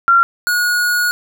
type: tone pair in turn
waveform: sine / square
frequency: 1376 / 1449.9 Hz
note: F6 / F#6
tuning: -26 / -36 cents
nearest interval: minor second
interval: 90 cents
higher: second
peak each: -7 / -14 dBFS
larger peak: first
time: 0.08-0.23 / 0.47-1.11 s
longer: second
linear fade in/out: 0 ms
effects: none